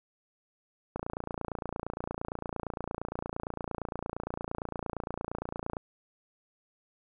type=click train; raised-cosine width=1 ms; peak=-20 dBFS; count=139; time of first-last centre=0.96-5.768 s; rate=28.7 Hz; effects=none